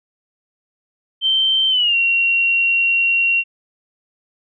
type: tone with pitch glide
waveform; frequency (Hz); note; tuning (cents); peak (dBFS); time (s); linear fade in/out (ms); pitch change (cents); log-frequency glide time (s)
sine; 3117 to 2745; G7 to F7; -11 to -31; -13; 1.21-3.44; 50; -220; 1.69-1.96
effects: none